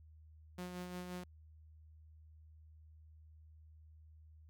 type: tone with tremolo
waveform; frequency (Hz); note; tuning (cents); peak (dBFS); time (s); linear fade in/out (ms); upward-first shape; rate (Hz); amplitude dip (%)
sawtooth; 179.6; F3; +49; -38; 0.58-1.24; 5; sine; 5.7; 40
effects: added 78 Hz sine -57 dBFS peak until 4.49 s